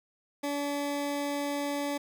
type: tone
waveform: 20% pulse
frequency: 286.5 Hz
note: D4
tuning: 43 cents flat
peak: -25 dBFS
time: 0.43-1.98 s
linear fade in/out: 10 ms
effects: none